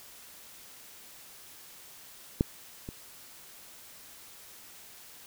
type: clicks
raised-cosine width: 3 ms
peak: -10 / -25 dBFS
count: 2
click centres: 2.409 / 2.889 s
effects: white hiss -51 dBFS RMS until 5.26 s